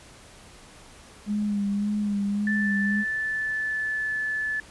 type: tone with vibrato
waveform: sine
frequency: 205 Hz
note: G#3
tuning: 22 cents flat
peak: -23 dBFS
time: 1.26-3.05 s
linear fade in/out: 50 ms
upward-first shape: sine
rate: 1.8 Hz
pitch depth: 37 cents each way
type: tone with pitch glide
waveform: sine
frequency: 1760 to 1735.8 Hz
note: A6 to A6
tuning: 0 to -24 cents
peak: -25 dBFS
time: 2.47-4.6 s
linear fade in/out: 2 ms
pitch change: -24 cents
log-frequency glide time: 2.81-4.16 s
effects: pink hiss -49 dBFS RMS until 4.7 s + resampled to 24000 Hz